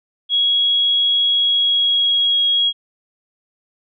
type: tone with pitch glide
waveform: sine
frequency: 3322 to 3299 Hz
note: G#7 to G#7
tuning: 0 to -12 cents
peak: -13 dBFS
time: 0.29-2.73 s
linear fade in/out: 50 ms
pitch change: -12 cents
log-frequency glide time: 1.29-2.48 s
effects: none